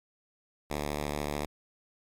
5% pulse tone with vibrato, 73.6 Hz, D2, 4 cents sharp, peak -20 dBFS, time 0.7-1.46 s, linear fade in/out 5 ms, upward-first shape sine, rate 4.5 Hz, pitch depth 9 cents each way, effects MP3 96 kbps

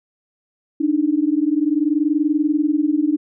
sine tone pair together, 290.6 / 311.1 Hz, D4 / D#4, -18 / 0 cents, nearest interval minor second, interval 118 cents, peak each -18 dBFS, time 0.8-3.17 s, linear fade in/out 10 ms, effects none

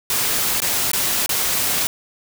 white noise with dropouts, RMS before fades -20 dBFS, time 0.1-1.87 s, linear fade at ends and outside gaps 1 ms, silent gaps 0.603-0.619 / 0.916-0.933 / 1.261-1.292 s, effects none

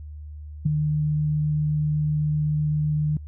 sine tone with ADSR envelope, 151.3 Hz, D#3, 48 cents flat, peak -14 dBFS, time 0.65-3.17 s, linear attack 12 ms, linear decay 9 ms, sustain -6 dB, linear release 3 ms, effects added 75 Hz sine -35 dBFS peak until 3.27 s

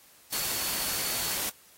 sine tone in noise, 4435 Hz, C#8, in tune, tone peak -39 dBFS, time 0.32-1.36 s, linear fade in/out 10 ms, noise white, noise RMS -31 dBFS, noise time 0.32-1.5 s, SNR -11 dB, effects white hiss -57 dBFS RMS until 1.77 s + AAC 48 kbps

